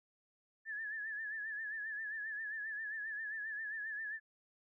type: tone with vibrato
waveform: sine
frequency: 1734 Hz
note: A6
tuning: 26 cents flat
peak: -39 dBFS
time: 0.65-4.2 s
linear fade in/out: 50 ms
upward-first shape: sine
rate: 7.5 Hz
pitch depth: 71 cents each way
effects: none